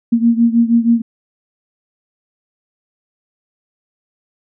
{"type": "beating tone pair", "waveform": "sine", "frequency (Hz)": [231, 237.3], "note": ["A#3", "A#3"], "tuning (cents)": [-16, 31], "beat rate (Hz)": 6.3, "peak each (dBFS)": [-11, -14], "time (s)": [0.12, 1.02], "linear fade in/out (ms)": 10, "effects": []}